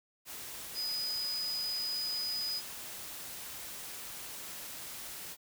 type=tone in noise; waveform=sine; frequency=4978 Hz; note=D#8; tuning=in tune; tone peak=-33 dBFS; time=0.74-2.62 s; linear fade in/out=50 ms; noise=white; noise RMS=-44 dBFS; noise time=0.25-5.37 s; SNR=+8 dB; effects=none